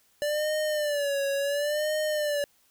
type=tone with vibrato; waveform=square; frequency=584 Hz; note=D5; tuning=10 cents flat; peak=-26 dBFS; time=0.22-2.44 s; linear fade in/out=0 ms; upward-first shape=sine; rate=0.71 Hz; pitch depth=89 cents each way; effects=white hiss -65 dBFS RMS until 2.7 s